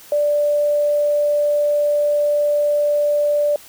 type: tone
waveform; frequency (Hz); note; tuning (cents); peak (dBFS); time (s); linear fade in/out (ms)
sine; 587.3; D5; 0; -14; 0.12-3.56; 2
effects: white hiss -43 dBFS RMS until 3.68 s